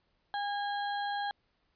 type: tone with sample-and-hold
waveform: sine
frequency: 812 Hz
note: G#5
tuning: 39 cents flat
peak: -31 dBFS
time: 0.34-1.31 s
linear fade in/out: 0 ms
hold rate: 2450 Hz
effects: pink hiss -75 dBFS RMS until 1.75 s + resampled to 11025 Hz